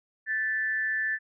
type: tone with amplitude modulation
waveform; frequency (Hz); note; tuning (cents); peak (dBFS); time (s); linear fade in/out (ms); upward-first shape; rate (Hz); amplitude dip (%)
sine; 1760; A6; 0; -23; 0.26-1.19; 50; sine; 214; 55
effects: none